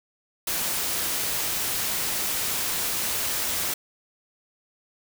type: noise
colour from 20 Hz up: white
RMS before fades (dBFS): -27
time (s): 0.47-3.74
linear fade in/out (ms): 5
effects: none